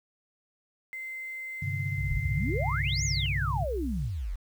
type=tone with pitch glide; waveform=sine; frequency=2074 to 2093 Hz; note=C7 to C7; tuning=-16 to 0 cents; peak=-35 dBFS; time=0.93-3.26 s; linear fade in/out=0 ms; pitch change=+16 cents; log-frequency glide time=2.04-2.58 s
type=chord; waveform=sine; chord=G suspended fourth; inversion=none; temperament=equal; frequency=98 / 130.81 / 146.83 Hz; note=G2 / C3 / D3; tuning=0 / 0 / 0 cents; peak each=-32 / -34 / -35 dBFS; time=1.62-3.65 s; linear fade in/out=5 ms
type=tone with vibrato; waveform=sine; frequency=62.7 Hz; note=B1; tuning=27 cents sharp; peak=-31 dBFS; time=1.96-4.11 s; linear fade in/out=50 ms; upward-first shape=triangle; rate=13 Hz; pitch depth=47 cents each way
type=exponential two-way sweep; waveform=sine; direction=up then down; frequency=30.09 to 7040 to 36.89 Hz; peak=-30 dBFS; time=2.09-4.36 s; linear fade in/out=10 ms; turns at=3.04 s
effects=9-bit